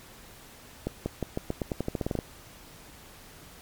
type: accelerating click train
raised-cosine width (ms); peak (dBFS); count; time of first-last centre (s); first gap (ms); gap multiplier
2; -15; 15; 0.87-2.189; 190; 0.88
effects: pink hiss -50 dBFS RMS until 3.61 s + MP3 96 kbps